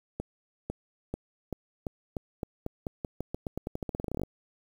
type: accelerating click train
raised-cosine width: 2 ms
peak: -19 dBFS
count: 28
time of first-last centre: 0.2-4.235 s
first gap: 500 ms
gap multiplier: 0.88
effects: 8-bit

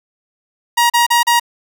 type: tone bursts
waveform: sawtooth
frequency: 948 Hz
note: A#5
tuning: 29 cents sharp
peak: -6 dBFS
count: 4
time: 0.77-1.398 s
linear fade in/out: 10 ms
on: 130 ms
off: 36 ms
effects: none

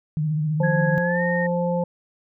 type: tone with vibrato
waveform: sine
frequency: 153.5 Hz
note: D#3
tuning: 23 cents flat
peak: -20 dBFS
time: 0.17-0.98 s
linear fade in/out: 0 ms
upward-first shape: sine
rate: 15 Hz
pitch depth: 53 cents each way
type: harmonic tone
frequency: 174.61 Hz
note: F3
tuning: in tune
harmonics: 1 / 3 / 5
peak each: -23 / -23 / -30 dBFS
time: 0.6-1.84 s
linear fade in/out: 5 ms
type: tone with pitch glide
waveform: sine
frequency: 1661.2 to 1843.2 Hz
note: G#6 to A#6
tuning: 0 to -20 cents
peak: -25 dBFS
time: 0.63-1.47 s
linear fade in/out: 10 ms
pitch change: +180 cents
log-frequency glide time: 1.03-1.22 s
effects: none

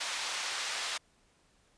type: band-pass noise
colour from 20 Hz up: white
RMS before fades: -36 dBFS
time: 0-0.98 s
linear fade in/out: 10 ms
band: 770 to 5000 Hz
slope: 12 dB/octave
effects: pink hiss -68 dBFS RMS until 1.77 s + resampled to 22050 Hz

